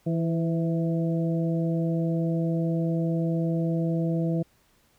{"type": "harmonic tone with a mistuned harmonic", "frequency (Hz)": 164.81, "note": "E3", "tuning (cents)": 0, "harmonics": [1, 2, 3, 4], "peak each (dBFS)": [-24, -30, -34, -36], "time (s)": [0.06, 4.43], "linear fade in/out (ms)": 10, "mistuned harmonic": 3, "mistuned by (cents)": 31, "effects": ["pink hiss -64 dBFS RMS until 4.98 s"]}